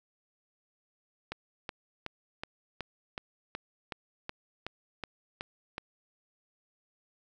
click train, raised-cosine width 0.3 ms, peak -20 dBFS, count 13, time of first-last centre 1.32-5.781 s, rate 2.69 Hz, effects none

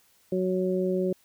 harmonic tone, 185 Hz, F#3, in tune, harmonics 1 / 2 / 3, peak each -28 / -26 / -31 dBFS, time 0.32-1.13 s, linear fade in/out 5 ms, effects white hiss -63 dBFS RMS until 1.24 s

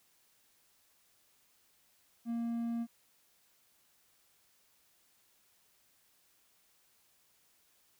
triangle tone, 233.1 Hz, A#3, in tune, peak -31 dBFS, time 2.25-2.87 s, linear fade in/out 50 ms, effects white hiss -70 dBFS RMS until 7.99 s

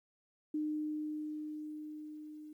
sine tone with level ramp, 304.4 Hz, D#4, 38 cents flat, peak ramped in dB -32 to -47 dBFS, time 0.54-2.53 s, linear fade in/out 5 ms, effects 12-bit

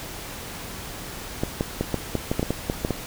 clicks, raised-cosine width 2 ms, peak -9 dBFS, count 12, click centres 1.435 / 1.609 / 1.81 / 1.943 / 2.153 / 2.315 / 2.395 / 2.429 / 2.506 / 2.699 / 2.849 / 2.907 s, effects pink hiss -36 dBFS RMS until 3.06 s

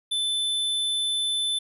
square tone, 3520 Hz, A7, in tune, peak -24 dBFS, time 0.11-1.59 s, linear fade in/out 10 ms, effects resampled to 32000 Hz

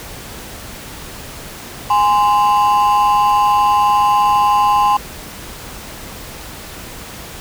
triangle ring-modulated tone, 932.3 Hz, A#5, in tune, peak -5 dBFS, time 1.9-4.97 s, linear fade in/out 5 ms, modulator 106 Hz, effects pink hiss -32 dBFS RMS until 7.4 s

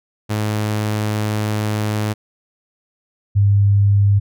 sawtooth / sine tone pair in turn, 106.4 / 100.67 Hz, G#2 / G2, +42 / +47 cents, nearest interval minor second, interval 95 cents, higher first, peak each -14 / -10 dBFS, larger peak second, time 0.29-2.14 / 3.35-4.2 s, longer first, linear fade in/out 20 ms, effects none

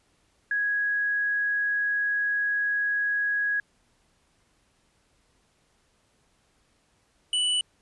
sine / square tone pair in turn, 1661.2 / 2967 Hz, G#6 / F#7, 0 / +4 cents, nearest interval minor seventh, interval 1004 cents, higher second, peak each -23 dBFS, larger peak neither, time 0.51-3.6 / 7.33-7.61 s, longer first, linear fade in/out 2 ms, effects pink hiss -67 dBFS RMS until 7.81 s + resampled to 24000 Hz

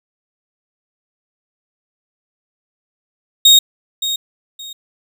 35% pulse tone with echo, 3729 Hz, A#7, in tune, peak -3 dBFS, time 3.45-3.59 s, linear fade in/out 5 ms, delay 570 ms, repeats 2, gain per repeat -12 dB, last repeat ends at 4.73 s, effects none

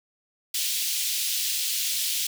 pink high-pass noise, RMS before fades -27 dBFS, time 0.54-2.27 s, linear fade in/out 5 ms, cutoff 3000 Hz, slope 24 dB/octave, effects none

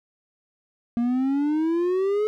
triangle exponential sweep, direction up, 233.1 to 431.4 Hz, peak -18 dBFS, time 0.97-2.27 s, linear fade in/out 0 ms, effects none

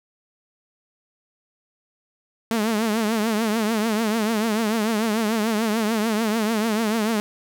sawtooth tone with vibrato, 219.4 Hz, A3, 5 cents flat, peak -16 dBFS, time 2.51-7.2 s, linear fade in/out 0 ms, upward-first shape triangle, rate 6.8 Hz, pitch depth 120 cents each way, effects none

